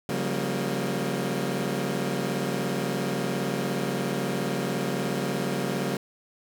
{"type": "chord", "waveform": "20% pulse", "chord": "G half-diminished seventh", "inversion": "second", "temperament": "equal with one note detuned", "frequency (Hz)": [138.59, 178.9, 196, 233.1], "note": ["Db3", "F3", "G3", "Bb3"], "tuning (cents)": [0, 42, 0, 0], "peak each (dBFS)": -27, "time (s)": [0.09, 5.97], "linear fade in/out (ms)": 2, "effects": []}